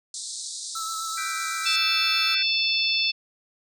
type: band-pass noise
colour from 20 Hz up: white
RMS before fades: -35 dBFS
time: 0.14-1.76 s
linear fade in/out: 2 ms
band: 3700 to 9100 Hz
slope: 96 dB/octave
type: tone with vibrato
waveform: square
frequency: 1315 Hz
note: E6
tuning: 5 cents flat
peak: -31 dBFS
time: 0.75-2.35 s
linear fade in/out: 5 ms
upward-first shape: sine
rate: 7.9 Hz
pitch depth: 20 cents each way
type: chord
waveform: sine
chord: G major seventh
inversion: third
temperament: equal with one note detuned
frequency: 1494.6 / 1568 / 1975.5 / 2349 Hz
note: F#6 / G6 / B6 / D7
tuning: +17 / 0 / 0 / 0 cents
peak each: -39 / -36 / -39 / -34 dBFS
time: 1.17-2.43 s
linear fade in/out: 10 ms
type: harmonic tone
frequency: 880 Hz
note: A5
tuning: in tune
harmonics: 3 / 4 / 5 / 6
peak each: -25 / -26 / -27 / -28 dBFS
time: 1.65-3.12 s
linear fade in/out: 20 ms
effects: none